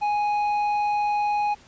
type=tone with tanh clipping; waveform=triangle; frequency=830.6 Hz; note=G#5; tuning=in tune; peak=-22 dBFS; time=0.01-1.55 s; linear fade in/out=20 ms; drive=11 dB; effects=pink hiss -52 dBFS RMS until 1.67 s + resampled to 16000 Hz